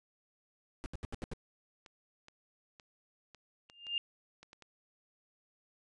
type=noise bursts; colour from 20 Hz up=brown; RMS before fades=-39 dBFS; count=6; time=0.84-1.335 s; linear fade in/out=0 ms; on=20 ms; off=75 ms
type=clicks; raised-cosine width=0.2 ms; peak=-36 dBFS; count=9; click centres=1.862 / 2.284 / 2.798 / 3.347 / 3.699 / 3.868 / 4.43 / 4.531 / 4.623 s
type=tone with exponential growth; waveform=sine; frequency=2807 Hz; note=F7; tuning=8 cents sharp; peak=-28 dBFS; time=3.69-3.98 s; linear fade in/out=1 ms; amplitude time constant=61 ms
effects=resampled to 22050 Hz